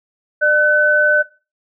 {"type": "tone pair together", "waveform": "sine", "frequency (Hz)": [598.6, 1511], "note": ["D5", "F#6"], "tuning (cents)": [33, 36], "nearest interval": "octave + major third", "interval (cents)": 1603, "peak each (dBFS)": [-16, -12], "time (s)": [0.41, 1.23], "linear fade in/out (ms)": 20, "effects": ["noise-tail reverb RT60 0.3 s tail -17 dB re dry"]}